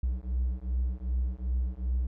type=beating tone pair; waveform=triangle; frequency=61 / 63.6 Hz; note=B1 / C2; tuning=-21 / -48 cents; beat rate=2.6 Hz; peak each=-28 dBFS; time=0.03-2.07 s; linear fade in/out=5 ms; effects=tanh soft clip ceiling -18 dBFS